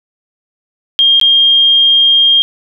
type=tone with dropouts; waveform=sine; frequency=3218 Hz; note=G7; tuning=45 cents sharp; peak=-5 dBFS; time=0.99-2.42 s; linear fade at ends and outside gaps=0 ms; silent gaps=1.199-1.213 s; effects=none